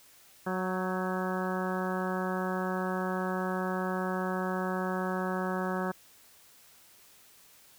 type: harmonic tone with a mistuned harmonic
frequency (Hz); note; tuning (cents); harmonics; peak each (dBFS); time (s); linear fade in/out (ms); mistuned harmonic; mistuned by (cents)
185; F#3; 0; 1 / 2 / 3 / 4 / 5 / 6 / 7 / 8 / 9; -33 / -36 / -38 / -39 / -40 / -41 / -41 / -42 / -43; 0.46-5.92; 10; 8; +46
effects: white hiss -58 dBFS RMS until 7.78 s